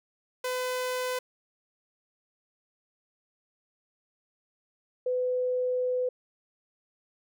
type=tone pair in turn; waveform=sawtooth / sine; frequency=505 / 502.3 Hz; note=B4 / B4; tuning=+39 / +29 cents; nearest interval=unison; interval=10 cents; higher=first; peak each=-25 dBFS; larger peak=neither; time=0.44-1.19 / 5.06-6.09 s; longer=second; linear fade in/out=5 ms; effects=none